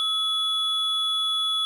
triangle tone pair together, 1289 / 3404 Hz, E6 / G#7, -39 / +42 cents, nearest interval octave + perfect fourth, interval 1681 cents, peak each -30 / -21 dBFS, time 0-1.65 s, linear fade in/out 0 ms, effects none

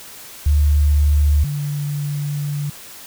sine tone pair in turn, 73.42 / 145.66 Hz, D2 / D3, 0 / -14 cents, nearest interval octave, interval 1186 cents, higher second, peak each -11 / -20 dBFS, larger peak first, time 0.46-1.44 / 1.44-2.7 s, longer second, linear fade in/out 5 ms, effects white hiss -38 dBFS RMS until 3.06 s

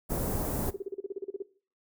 pink band-stop noise, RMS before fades -31 dBFS, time 0.09-0.71 s, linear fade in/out 20 ms, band 770 to 12000 Hz, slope 12 dB/octave
sine tone bursts, 392 Hz, G4, in tune, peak -31 dBFS, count 13, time 0.68-1.424 s, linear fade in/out 5 ms, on 24 ms, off 36 ms
effects noise-tail reverb RT60 0.4 s tail -17 dB re dry

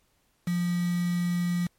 sine tone with quantisation, 175.2 Hz, F3, 6 cents sharp, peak -24 dBFS, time 0.47-1.67 s, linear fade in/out 5 ms, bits 6, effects pink hiss -69 dBFS RMS until 1.78 s + MP3 64 kbps

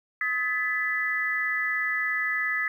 sine tone cluster, 1274 / 1729 / 1992 Hz, D#6 / A6 / B6, +41 / -31 / +14 cents, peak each -34 / -28 / -27 dBFS, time 0.21-2.68 s, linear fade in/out 2 ms, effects 10-bit

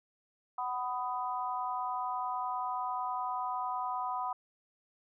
harmonic tone, 249.3 Hz, B3, 16 cents sharp, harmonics 3 / 4 / 5, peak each -37 / -35 / -39 dBFS, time 0.58-4.33 s, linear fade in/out 5 ms, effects none

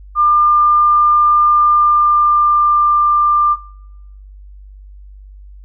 sine tone with pitch glide, 1199 to 1191.4 Hz, D6 to D6, +36 to +24 cents, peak -8 dBFS, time 0.15-3.57 s, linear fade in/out 50 ms, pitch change -12 cents, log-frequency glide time 1.62-2.93 s, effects noise-tail reverb RT60 1.0 s tail -26 dB re dry + added 49 Hz sine -34 dBFS peak until 5.64 s

